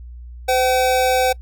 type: tone pair together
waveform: square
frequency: 510.9 / 764 Hz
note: C5 / G5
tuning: -41 / -45 cents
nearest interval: perfect fifth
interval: 696 cents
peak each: -18 dBFS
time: 0.48-1.33 s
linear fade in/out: 10 ms
effects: noise-tail reverb RT60 0.1 s tail -25 dB re dry + added 60 Hz sine -33 dBFS peak until 1.41 s